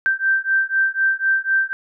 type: beating tone pair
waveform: sine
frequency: 1563 / 1567 Hz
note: G6 / G6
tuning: -6 / -1 cents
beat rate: 4 Hz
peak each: -19 / -19 dBFS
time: 0.06-1.73 s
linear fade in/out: 0 ms
effects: none